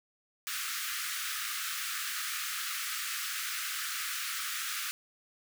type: high-pass noise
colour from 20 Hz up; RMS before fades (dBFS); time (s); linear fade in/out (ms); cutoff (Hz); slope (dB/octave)
pink; -36; 0.47-4.91; 0; 1200; 96
effects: none